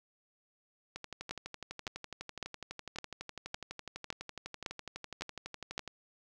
two click trains, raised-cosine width 0.2 ms, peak -19 / -24 dBFS, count 9 / 60, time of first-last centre 1.31-5.779 / 0.96-5.877 s, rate 1.79 / 12 Hz, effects none

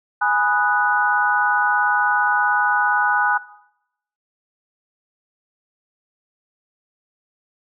sine chord, G# minor seventh, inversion none, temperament equal, 830.6 / 987.8 / 1244.5 / 1480 Hz, G#5 / B5 / D#6 / F#6, 0 / 0 / 0 / 0 cents, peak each -20 / -24 / -24 / -19 dBFS, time 0.21-3.38 s, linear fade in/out 10 ms, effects noise-tail reverb RT60 0.8 s tail -18 dB re dry

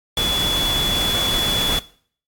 sine tone in noise, 3421 Hz, A7, 49 cents flat, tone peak -19 dBFS, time 0.17-1.79 s, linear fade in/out 2 ms, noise pink, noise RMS -24 dBFS, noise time 0.17-1.79 s, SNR +2 dB, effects noise-tail reverb RT60 0.5 s tail -18 dB re dry + AAC 64 kbps

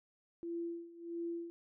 sine tone with tremolo, 339.1 Hz, E4, 49 cents sharp, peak -36 dBFS, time 0.43-1.5 s, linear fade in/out 0 ms, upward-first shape sine, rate 1.5 Hz, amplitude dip 85%, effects none

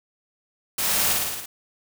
white noise with echo, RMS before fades -25 dBFS, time 0.78-1.13 s, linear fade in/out 5 ms, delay 55 ms, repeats 6, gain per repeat -2 dB, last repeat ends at 1.46 s, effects none

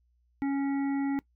harmonic tone, 277.2 Hz, C#4, in tune, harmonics 1 / 3 / 5 / 7 / 8, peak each -26 / -39 / -48 / -46 / -51 dBFS, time 0.42-1.19 s, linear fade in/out 0 ms, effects noise-tail reverb RT60 0.1 s tail -21 dB re dry + added 60 Hz sine -66 dBFS peak until 1.35 s

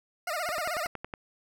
20% pulse tone with vibrato, 659.3 Hz, E5, in tune, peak -25 dBFS, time 0.27-0.87 s, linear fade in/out 5 ms, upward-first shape sine, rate 16 Hz, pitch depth 170 cents each way
click train, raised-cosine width 0.5 ms, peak -21 dBFS, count 8, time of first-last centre 0.49-1.138 s, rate 10.8 Hz
effects none

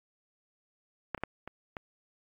clicks, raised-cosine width 0.5 ms, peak -16 / -28 / -16 / -26 / -23 dBFS, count 5, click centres 1.147 / 1.178 / 1.236 / 1.476 / 1.768 s, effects AAC 48 kbps

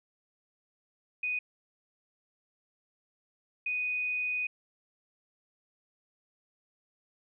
sine tone pair in turn, 2487 / 2487 Hz, D#7 / D#7, -1 / -1 cents, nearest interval unison, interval 0 cents, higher neither, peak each -29 / -29 dBFS, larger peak neither, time 1.23-1.39 / 3.66-4.47 s, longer second, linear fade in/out 5 ms, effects none

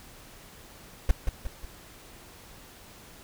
brown noise with echo, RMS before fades -17 dBFS, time 1.09-1.11 s, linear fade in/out 2 ms, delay 180 ms, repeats 3, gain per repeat -6 dB, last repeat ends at 1.65 s, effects pink hiss -50 dBFS RMS until 3.23 s

